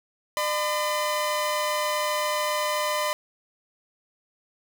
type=tone pair together; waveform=sawtooth; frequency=602.3 / 1013 Hz; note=D5 / B5; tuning=+44 / +44 cents; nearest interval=major sixth; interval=900 cents; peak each=-23 dBFS; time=0.37-3.13 s; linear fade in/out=0 ms; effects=none